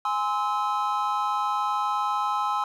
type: chord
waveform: triangle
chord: Ab augmented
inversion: none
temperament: just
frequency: 830.6 / 1038.3 / 1297.8 Hz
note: Ab5 / C6 / E6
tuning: 0 / -14 / -27 cents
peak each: -26 dBFS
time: 0.05-2.64 s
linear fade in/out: 2 ms
effects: none